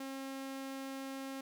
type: tone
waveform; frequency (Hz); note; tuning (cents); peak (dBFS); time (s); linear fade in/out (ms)
sawtooth; 269.3; C#4; -50; -37; 0-1.41; 5
effects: none